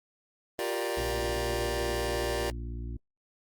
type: chord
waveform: sawtooth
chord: G minor seventh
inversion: third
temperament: just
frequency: 352.8 / 392 / 470.4 / 588 Hz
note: F4 / G4 / Bb4 / D5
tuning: +18 / 0 / +16 / +2 cents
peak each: -31 dBFS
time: 0.59-2.5 s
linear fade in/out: 0 ms
type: harmonic tone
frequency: 58.27 Hz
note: A#1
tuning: in tune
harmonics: 1 / 2 / 4 / 5 / 6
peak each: -35 / -41 / -47 / -49 / -51 dBFS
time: 0.97-2.97 s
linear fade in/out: 5 ms
effects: Opus 24 kbps